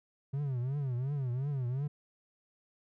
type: tone with vibrato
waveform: triangle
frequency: 132.8 Hz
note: C3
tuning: 26 cents sharp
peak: -29 dBFS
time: 0.33-1.88 s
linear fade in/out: 10 ms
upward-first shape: triangle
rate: 2.8 Hz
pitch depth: 200 cents each way
effects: none